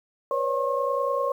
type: tone cluster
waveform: sine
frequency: 490.2 / 551 / 581 / 1078 Hz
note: B4 / C#5 / D5 / C#6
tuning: -13 / -11 / -19 / -49 cents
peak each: -29 / -26 / -35 / -27 dBFS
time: 0.31-1.32 s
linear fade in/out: 2 ms
effects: 9-bit